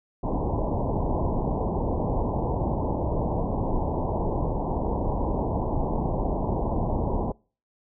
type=low-pass noise; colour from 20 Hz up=pink; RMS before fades=-26 dBFS; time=0.23-7.32 s; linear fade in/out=5 ms; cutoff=1000 Hz; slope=96 dB/octave; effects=noise-tail reverb RT60 0.4 s tail -26 dB re dry